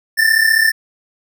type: tone pair together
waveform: square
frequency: 1765 / 1800 Hz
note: A6 / A6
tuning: +5 / +39 cents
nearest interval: unison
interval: 34 cents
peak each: -14 dBFS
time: 0.17-0.72 s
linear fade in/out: 20 ms
effects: none